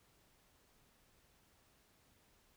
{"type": "silence", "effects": ["pink hiss -71 dBFS RMS until 2.56 s"]}